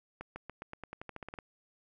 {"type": "accelerating click train", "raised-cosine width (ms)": 0.5, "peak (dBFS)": -27, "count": 14, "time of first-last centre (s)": [0.21, 1.388], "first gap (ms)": 150, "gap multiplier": 0.91, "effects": []}